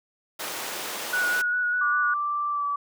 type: high-pass noise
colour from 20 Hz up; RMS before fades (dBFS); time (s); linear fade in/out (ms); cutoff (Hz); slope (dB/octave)
pink; -33; 0.39-1.42; 10; 470; 12
type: tone with vibrato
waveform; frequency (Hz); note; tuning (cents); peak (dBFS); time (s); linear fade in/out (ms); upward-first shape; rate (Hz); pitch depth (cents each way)
sine; 1464; F#6; -19; -22; 1.13-2.14; 5; square; 5; 14
type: tone with pitch glide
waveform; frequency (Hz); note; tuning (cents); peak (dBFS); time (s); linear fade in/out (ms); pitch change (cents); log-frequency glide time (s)
sine; 1173 to 1150.9; D6 to D6; -2 to -35; -24; 1.81-2.76; 5; -33; 2.5-2.65
effects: none